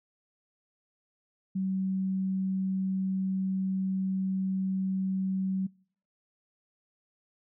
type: tone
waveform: sine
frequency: 190 Hz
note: F#3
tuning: 46 cents sharp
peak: -27 dBFS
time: 1.55-5.67 s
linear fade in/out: 10 ms
effects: noise-tail reverb RT60 0.6 s tail -26 dB re dry